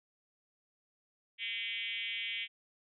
sine tone with frequency modulation, 2700 Hz, E7, 41 cents sharp, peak -35 dBFS, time 1.38-2.48 s, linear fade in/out 50 ms, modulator 215 Hz, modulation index 3.2, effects none

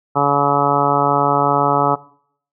harmonic tone, 142.4 Hz, C#3, 47 cents sharp, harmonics 1 / 2 / 3 / 4 / 5 / 6 / 7 / 8 / 9, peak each -23 / -23 / -22 / -23 / -21 / -19 / -23 / -22 / -20 dBFS, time 0.15-1.96 s, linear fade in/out 20 ms, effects noise-tail reverb RT60 0.6 s tail -20 dB re dry

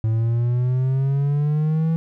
triangle exponential sweep, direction up, 110 to 164.4 Hz, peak -15 dBFS, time 0.04-1.96 s, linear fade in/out 0 ms, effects none

